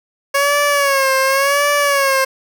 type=tone with vibrato; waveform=15% pulse; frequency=554.4 Hz; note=C#5; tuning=in tune; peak=-6 dBFS; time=0.34-2.25 s; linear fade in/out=10 ms; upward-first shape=sine; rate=0.91 Hz; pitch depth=78 cents each way; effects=none